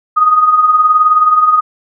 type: tone with tremolo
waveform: sine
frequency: 1244.5 Hz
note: D#6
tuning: in tune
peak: -3 dBFS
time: 0.16-1.61 s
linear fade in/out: 20 ms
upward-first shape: triangle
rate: 19 Hz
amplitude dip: 65%
effects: none